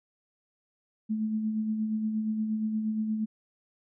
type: tone with tremolo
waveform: sine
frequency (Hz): 217.2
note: A3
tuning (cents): -22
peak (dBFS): -25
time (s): 1.09-3.26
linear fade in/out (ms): 20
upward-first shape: sine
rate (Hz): 8.5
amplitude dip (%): 40
effects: none